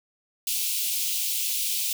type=high-pass noise; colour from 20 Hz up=white; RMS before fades=-27 dBFS; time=0.47-1.93 s; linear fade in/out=2 ms; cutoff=2500 Hz; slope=48 dB/octave; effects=none